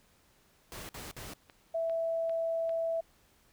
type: noise bursts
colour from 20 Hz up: pink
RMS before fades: -44 dBFS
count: 3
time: 0.72-1.336 s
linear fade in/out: 0 ms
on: 170 ms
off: 53 ms
type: click train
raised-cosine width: 0.3 ms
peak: -35 dBFS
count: 5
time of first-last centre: 1.1-2.694 s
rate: 2.51 Hz
type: tone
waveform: sine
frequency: 659.3 Hz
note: E5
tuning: in tune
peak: -29 dBFS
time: 1.74-3.01 s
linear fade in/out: 10 ms
effects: pink hiss -66 dBFS RMS until 3.52 s